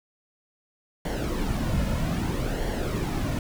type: noise with flanger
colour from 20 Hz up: brown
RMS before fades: -27 dBFS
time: 1.05-3.39 s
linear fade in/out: 2 ms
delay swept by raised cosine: 0.79 to 2.59 ms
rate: 0.62 Hz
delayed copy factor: -0.6
effects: none